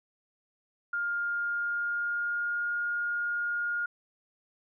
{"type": "tone with pitch glide", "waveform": "sine", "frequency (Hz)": [1408, 1422.7], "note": ["F6", "F6"], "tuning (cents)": [14, 32], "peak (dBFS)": -28, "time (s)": [0.93, 3.86], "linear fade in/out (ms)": 5, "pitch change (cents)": 18, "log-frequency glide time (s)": [1.19, 2.72], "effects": []}